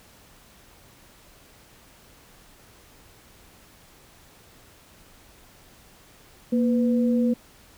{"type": "tone pair together", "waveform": "sine", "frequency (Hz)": [235.6, 499.3], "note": ["A#3", "B4"], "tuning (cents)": [19, 19], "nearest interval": "octave + minor second", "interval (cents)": 1300, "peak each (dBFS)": [-19, -27], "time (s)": [6.52, 7.34], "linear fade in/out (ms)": 10, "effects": ["pink hiss -53 dBFS RMS until 7.77 s"]}